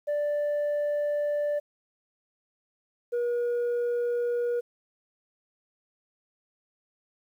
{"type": "tone pair in turn", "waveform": "sine", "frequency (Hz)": [587.3, 479.8], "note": ["D5", "A#4"], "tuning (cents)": [0, 50], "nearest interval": "minor third", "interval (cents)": 350, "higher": "first", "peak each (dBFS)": -22, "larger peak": "neither", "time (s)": [[0.07, 1.6], [3.12, 4.61]], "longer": "first", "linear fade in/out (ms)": 20, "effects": ["tanh soft clip ceiling -24 dBFS", "10-bit"]}